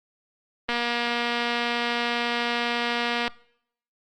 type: click train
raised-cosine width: 0.3 ms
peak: -10 dBFS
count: 617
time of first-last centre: 0.69-3.278 s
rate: 238 Hz
effects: noise-tail reverb RT60 0.7 s tail -23 dB re dry + Opus 24 kbps